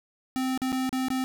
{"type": "tone with dropouts", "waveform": "square", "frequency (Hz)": 259.8, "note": "C4", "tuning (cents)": -12, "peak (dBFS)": -26, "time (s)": [0.36, 1.24], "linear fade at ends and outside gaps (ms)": 0, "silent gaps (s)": [[0.576, 0.618], [0.72, 0.727], [0.893, 0.928], [1.084, 1.103]], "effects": []}